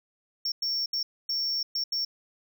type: tone bursts at uneven times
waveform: triangle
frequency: 5470 Hz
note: F8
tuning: 37 cents flat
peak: -25 dBFS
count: 6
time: 0.45-0.52 / 0.62-0.86 / 0.93-1.03 / 1.29-1.63 / 1.75-1.84 / 1.92-2.05 s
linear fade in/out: 5 ms
effects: none